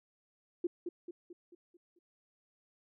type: tone with echo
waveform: sine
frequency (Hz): 349.2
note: F4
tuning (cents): 0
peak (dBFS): -29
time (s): 0.64-0.67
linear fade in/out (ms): 5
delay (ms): 220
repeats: 6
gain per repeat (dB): -6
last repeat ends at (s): 1.99
effects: none